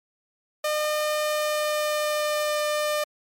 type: tone with pitch glide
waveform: sawtooth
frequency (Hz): 606 to 600.4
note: D#5 to D5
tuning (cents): -46 to +38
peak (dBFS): -19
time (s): 0.64-3.04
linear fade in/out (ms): 5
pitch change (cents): -16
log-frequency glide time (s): 1.19-2.52
effects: MP3 64 kbps